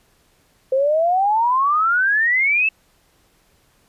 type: exponential sweep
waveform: sine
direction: up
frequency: 515 to 2665 Hz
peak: -14 dBFS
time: 0.72-2.69 s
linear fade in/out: 5 ms
effects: pink hiss -59 dBFS RMS until 3.88 s + resampled to 32000 Hz